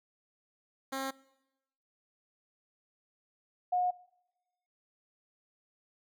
10% pulse / sine tone pair in turn, 268.1 / 722.4 Hz, C4 / F#5, +42 / -42 cents, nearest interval octave + perfect fourth, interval 1716 cents, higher second, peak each -26 dBFS, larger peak neither, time 0.92-1.11 / 3.72-3.91 s, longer neither, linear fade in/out 10 ms, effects noise-tail reverb RT60 0.9 s tail -21 dB re dry

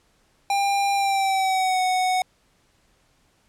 square tone with pitch glide, 798 to 740.3 Hz, G5 to F#5, +31 to +1 cents, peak -20 dBFS, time 0.5-2.22 s, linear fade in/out 2 ms, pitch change -130 cents, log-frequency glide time 0.94-1.81 s, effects pink hiss -63 dBFS RMS until 3.48 s + low-pass 10000 Hz 12 dB/octave

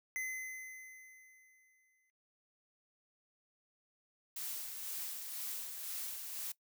square tone with exponential decay, 2044 Hz, C7, 41 cents flat, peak -36 dBFS, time 0.16-2.1 s, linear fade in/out 0 ms, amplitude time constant 420 ms
blue noise with tremolo, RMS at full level -41 dBFS, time 4.36-6.52 s, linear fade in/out 5 ms, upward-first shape sine, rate 2 Hz, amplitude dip 40%
effects noise-tail reverb RT60 0.1 s tail -20 dB re dry

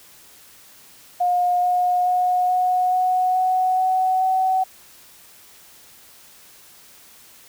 sine tone with pitch steps, 715 / 720.4 / 725.8 / 731.3 / 736.8 / 742.4 / 748 / 753.6 Hz, F5 / F#5 / F#5 / F#5 / F#5 / F#5 / F#5 / F#5, +41 / -46 / -34 / -20 / -7 / +6 / +19 / +32 cents, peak -16 dBFS, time 1.2-4.64 s, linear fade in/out 10 ms, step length 430 ms, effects white hiss -48 dBFS RMS until 7.48 s

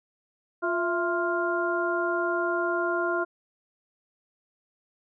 harmonic tone with a mistuned harmonic, 350 Hz, F4, 4 cents sharp, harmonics 1 / 2 / 3 / 4, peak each -28 / -30 / -32 / -29 dBFS, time 0.62-3.25 s, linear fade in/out 20 ms, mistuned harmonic 2, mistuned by -81 cents, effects none

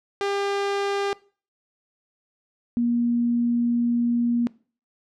sawtooth / sine tone pair in turn, 400 / 237.8 Hz, G4 / A#3, +35 / +35 cents, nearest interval major sixth, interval 900 cents, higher first, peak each -19 dBFS, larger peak neither, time 0.21-1.13 / 2.77-4.47 s, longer second, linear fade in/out 0 ms, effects noise-tail reverb RT60 0.4 s tail -21 dB re dry + low-pass 5000 Hz 12 dB/octave

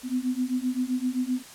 sine beating tone pair, 248.7 / 256.4 Hz, B3 / C4, +12 / -35 cents, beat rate 7.7 Hz, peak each -28 / -27 dBFS, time 0.03-1.43 s, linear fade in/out 50 ms, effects white hiss -46 dBFS RMS until 1.54 s + low-pass 11000 Hz 12 dB/octave

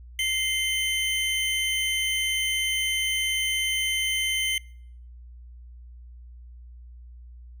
square tone pair together, 2093 / 3072 Hz, C7 / G7, 0 / -36 cents, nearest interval perfect fifth, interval 664 cents, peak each -27 dBFS, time 0.19-4.58 s, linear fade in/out 2 ms, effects noise-tail reverb RT60 0.7 s tail -25 dB re dry + added 60 Hz sine -42 dBFS peak until 7.6 s

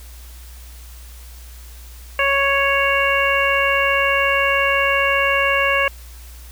harmonic tone, 554.4 Hz, C#5, in tune, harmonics 1 / 2 / 3 / 4 / 5, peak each -21 / -21 / -21 / -21 / -21 dBFS, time 2.19-5.88 s, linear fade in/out 2 ms, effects added 60 Hz sine -36 dBFS peak until 6.51 s + white hiss -45 dBFS RMS until 6.51 s

